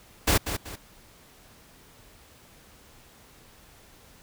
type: noise with echo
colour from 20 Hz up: pink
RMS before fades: -21 dBFS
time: 0.27-0.38 s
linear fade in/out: 10 ms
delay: 190 ms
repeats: 2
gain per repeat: -9 dB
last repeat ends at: 0.76 s
effects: pink hiss -54 dBFS RMS until 4.22 s